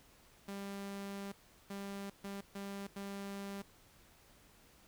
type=tone bursts at uneven times; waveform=sawtooth; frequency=198.5 Hz; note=G3; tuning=22 cents sharp; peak=-38 dBFS; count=5; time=0.48-1.32 / 1.7-2.1 / 2.24-2.41 / 2.55-2.87 / 2.96-3.62 s; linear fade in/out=5 ms; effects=pink hiss -64 dBFS RMS until 4.87 s